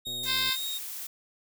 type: tone with vibrato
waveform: 40% pulse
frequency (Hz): 3729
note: A#7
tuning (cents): 0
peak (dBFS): -31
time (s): 0.05-0.79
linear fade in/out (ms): 20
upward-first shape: sine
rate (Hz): 3.6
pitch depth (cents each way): 12
type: click train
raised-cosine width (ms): 2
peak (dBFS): -35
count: 52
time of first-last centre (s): 0.07-0.495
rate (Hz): 120
type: noise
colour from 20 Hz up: blue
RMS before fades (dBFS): -38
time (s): 0.23-1.07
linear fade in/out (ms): 5
type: harmonic tone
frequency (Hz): 522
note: C5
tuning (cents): -4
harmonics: 2 / 3 / 4 / 5 / 6 / 7 / 8 / 9 / 10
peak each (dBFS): -38 / -36 / -35 / -37 / -41 / -29 / -37 / -36 / -39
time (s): 0.25-0.57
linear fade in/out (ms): 50
effects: none